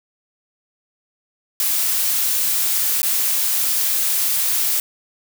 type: noise with dropouts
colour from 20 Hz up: blue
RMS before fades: -19 dBFS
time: 1.6-4.8 s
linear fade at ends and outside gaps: 1 ms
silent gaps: 3.018-3.03 s
effects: none